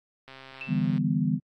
click train, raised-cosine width 0.3 ms, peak -29 dBFS, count 94, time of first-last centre 0.28-0.979 s, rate 133 Hz
sine tone with exponential decay, 2659 Hz, E7, 14 cents sharp, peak -34 dBFS, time 0.61-1.01 s, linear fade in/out 0 ms, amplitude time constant 86 ms
sine chord, E minor seventh, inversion third, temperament equal with one note detuned, 146.83 / 164.81 / 199.08 / 246.9 Hz, D3 / E3 / G3 / B3, 0 / 0 / +27 / 0 cents, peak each -28 dBFS, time 0.67-1.4 s, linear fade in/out 50 ms
effects AAC 64 kbps

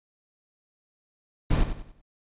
brown noise with echo, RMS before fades -21 dBFS, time 1.5-1.64 s, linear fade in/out 10 ms, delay 94 ms, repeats 4, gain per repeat -9 dB, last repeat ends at 2.016 s, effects resampled to 8000 Hz

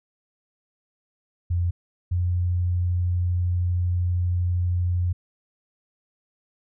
sine tone pair in turn, 87.31 / 88.73 Hz, F2 / F2, 0 / +28 cents, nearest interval unison, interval 28 cents, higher second, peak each -20 dBFS, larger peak neither, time 1.5-1.71 / 2.11-5.13 s, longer second, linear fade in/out 10 ms, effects none

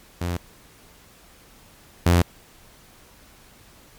sawtooth tone pair in turn, 87.31 / 86.97 Hz, F2 / F2, 0 / -7 cents, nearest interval unison, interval 7 cents, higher first, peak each -20 / -10 dBFS, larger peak second, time 0.21-0.37 / 2.06-2.22 s, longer neither, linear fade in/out 5 ms, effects pink hiss -51 dBFS RMS until 3.98 s + MP3 96 kbps

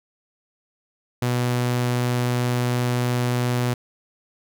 sawtooth tone, 122.9 Hz, B2, 8 cents flat, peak -16 dBFS, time 1.22-3.74 s, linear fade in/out 5 ms, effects none

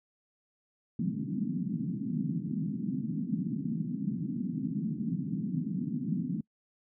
pink band-pass noise, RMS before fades -33 dBFS, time 0.99-6.41 s, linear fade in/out 5 ms, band 150 to 270 Hz, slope 48 dB/octave, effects noise-tail reverb RT60 0.1 s tail -25 dB re dry

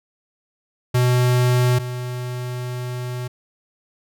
square tone pair in turn, 124.3 / 124.3 Hz, B2 / B2, +12 / +12 cents, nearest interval unison, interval 0 cents, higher neither, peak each -15 / -26 dBFS, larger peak first, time 0.94-1.79 / 1.79-3.28 s, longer second, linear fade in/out 10 ms, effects none

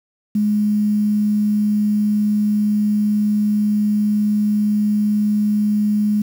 sine tone, 209.5 Hz, G#3, 15 cents sharp, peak -14 dBFS, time 0.35-6.22 s, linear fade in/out 5 ms, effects 7-bit

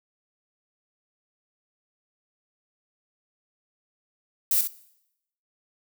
violet noise with echo, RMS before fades -22 dBFS, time 4.51-4.61 s, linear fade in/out 2 ms, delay 64 ms, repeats 1, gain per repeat -7 dB, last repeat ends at 4.674 s, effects noise-tail reverb RT60 0.8 s tail -19 dB re dry

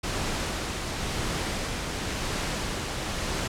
pink noise with tremolo, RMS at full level -29 dBFS, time 0.03-3.48 s, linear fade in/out 10 ms, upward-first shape sine, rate 0.95 Hz, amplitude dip 25%, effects low-pass 8000 Hz 12 dB/octave

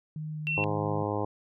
sine tone with pitch glide, 154.4 to 152.89 Hz, D#3 to D#3, -13 to -30 cents, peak -33 dBFS, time 0.16-1.03 s, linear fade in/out 2 ms, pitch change -17 cents, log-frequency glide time 0.33-0.39 s
sine tone, 2709 Hz, E7, 47 cents sharp, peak -27 dBFS, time 0.47-0.64 s, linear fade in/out 0 ms
harmonic tone, 103.83 Hz, G#2, in tune, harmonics 1 / 2 / 3 / 4 / 5 / 6 / 7 / 8 / 9 / 10, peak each -34 / -40 / -35 / -35 / -35 / -40 / -40 / -37 / -39 / -40 dBFS, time 0.57-1.25 s, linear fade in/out 5 ms
effects none

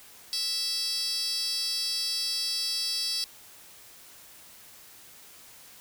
10% pulse tone with high-pass filter, 660 Hz, E5, 2 cents sharp, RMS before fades -30 dBFS, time 0.33-3.24 s, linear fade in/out 0 ms, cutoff 5000 Hz, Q 6.5, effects white hiss -51 dBFS RMS until 5.8 s

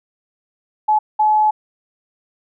sine tone bursts at uneven times, 855 Hz, A5, 50 cents flat, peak -11 dBFS, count 2, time 0.88-0.99 / 1.19-1.51 s, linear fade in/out 10 ms, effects none

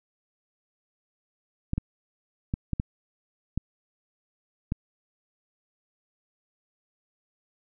clicks, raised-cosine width 5 ms, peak -14 dBFS, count 7, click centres 1.734 / 1.78 / 2.539 / 2.733 / 2.799 / 3.576 / 4.721 s, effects none

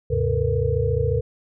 sine tone cluster, 76.8 / 102.1 / 130.7 / 450 / 484.3 Hz, D#2 / G#2 / C3 / A4 / B4, -22 / -29 / -1 / +39 / -34 cents, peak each -25 dBFS, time 0.1-1.21 s, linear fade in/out 10 ms, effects none

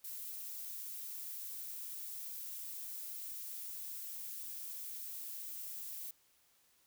violet noise, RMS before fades -45 dBFS, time 0.04-6.11 s, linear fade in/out 5 ms, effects white hiss -71 dBFS RMS until 6.86 s

